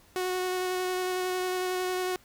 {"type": "tone with vibrato", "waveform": "sawtooth", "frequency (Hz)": 367.2, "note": "F#4", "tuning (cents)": -13, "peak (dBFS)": -24, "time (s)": [0.16, 2.16], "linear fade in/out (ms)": 0, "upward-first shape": "square", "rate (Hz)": 11, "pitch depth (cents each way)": 9, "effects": ["pink hiss -59 dBFS RMS until 2.24 s"]}